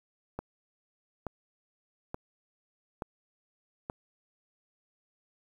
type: click train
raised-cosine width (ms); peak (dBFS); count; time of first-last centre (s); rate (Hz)
1; -21; 5; 0.39-3.899; 1.14
effects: 9-bit